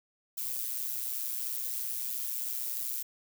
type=noise with amplitude modulation; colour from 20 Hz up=violet; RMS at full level=-32 dBFS; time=0.37-3.03 s; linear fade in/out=10 ms; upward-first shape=sine; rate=123 Hz; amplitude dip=65%; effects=none